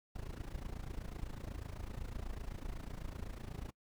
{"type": "noise with amplitude modulation", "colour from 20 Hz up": "brown", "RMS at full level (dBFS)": -40, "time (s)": [0.15, 3.71], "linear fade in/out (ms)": 10, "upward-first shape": "sine", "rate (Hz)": 28, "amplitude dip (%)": 85, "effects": ["noise-tail reverb RT60 0.1 s tail -23 dB re dry"]}